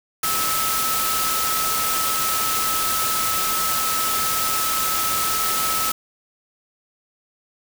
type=tone in noise; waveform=sine; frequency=1300 Hz; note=E6; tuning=24 cents flat; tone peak=-24 dBFS; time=0.23-5.92 s; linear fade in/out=5 ms; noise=white; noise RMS=-23 dBFS; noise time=0.23-5.92 s; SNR=-4 dB; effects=none